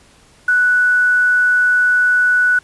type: tone with quantisation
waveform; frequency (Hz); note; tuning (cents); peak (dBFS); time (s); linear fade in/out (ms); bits
sine; 1480; F#6; 0; -10; 0.48-2.59; 5; 6
effects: pink hiss -49 dBFS RMS until 2.63 s + resampled to 24000 Hz